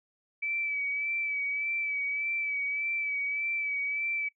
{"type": "tone with vibrato", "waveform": "sine", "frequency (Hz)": 2300, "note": "D7", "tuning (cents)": -37, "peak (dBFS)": -29, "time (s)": [0.42, 4.29], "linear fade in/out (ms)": 10, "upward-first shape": "sine", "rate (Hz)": 1.7, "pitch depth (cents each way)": 33, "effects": ["noise-tail reverb RT60 0.1 s tail -19 dB re dry"]}